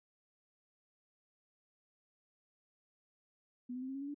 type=tone with pitch steps; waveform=sine; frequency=246.9 / 253.5 / 260.4 / 267.4 / 274.6 / 282 / 289.6 Hz; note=B3 / B3 / C4 / C4 / C#4 / C#4 / D4; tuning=0 / +45 / -8 / +38 / -16 / +30 / -24 cents; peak=-39 dBFS; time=3.69-4.145 s; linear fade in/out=10 ms; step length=65 ms; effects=none